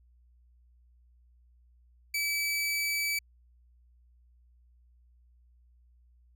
sawtooth tone, 2300 Hz, D7, 37 cents flat, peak -25 dBFS, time 2.14-3.19 s, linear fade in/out 5 ms, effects added 60 Hz sine -59 dBFS peak until 6.35 s

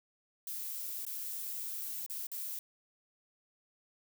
violet noise with dropouts, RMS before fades -40 dBFS, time 0.47-2.59 s, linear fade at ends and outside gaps 2 ms, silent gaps 1.052-1.065 / 2.063-2.098 / 2.269-2.316 s, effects none

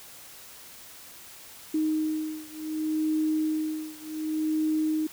sine beating tone pair, 311.1 / 311.77 Hz, D#4 / D#4, 0 / +4 cents, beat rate 0.67 Hz, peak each -28 / -29 dBFS, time 1.74-5.07 s, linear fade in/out 5 ms, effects white hiss -47 dBFS RMS until 5.12 s

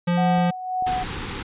square tone, 174.61 Hz, F3, in tune, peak -19 dBFS, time 0.07-0.51 s, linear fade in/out 10 ms
sine tone with tremolo, 740 Hz, F#5, in tune, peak -20 dBFS, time 0.17-1.04 s, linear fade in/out 10 ms, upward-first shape sine, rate 1.8 Hz, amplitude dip 70%
clicks, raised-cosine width 2 ms, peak -27 dBFS, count 2, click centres 0.382 / 0.824 s
pink band-stop noise, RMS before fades -30 dBFS, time 0.86-1.43 s, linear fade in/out 10 ms, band 520 to 770 Hz, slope 96 dB/octave
effects resampled to 8000 Hz

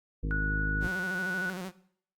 harmonic tone, 51.91 Hz, G#1, in tune, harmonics 1 / 2 / 3 / 4 / 5 / 6 / 7 / 8 / 9, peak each -29 / -41 / -36 / -46 / -40 / -44 / -53 / -56 / -46 dBFS, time 0.23-0.87 s, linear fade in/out 5 ms
sine tone with pitch glide, 1468 to 1476.5 Hz, F#6 to F#6, -14 to -4 cents, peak -30 dBFS, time 0.31-1.5 s, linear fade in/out 0 ms, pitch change +10 cents, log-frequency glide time 0.59-1.38 s
sawtooth tone with vibrato, 184.2 Hz, F#3, 7 cents flat, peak -31 dBFS, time 0.8-1.72 s, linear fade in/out 50 ms, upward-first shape square, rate 13 Hz, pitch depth 57 cents each way
effects noise-tail reverb RT60 0.6 s tail -17 dB re dry + Opus 48 kbps

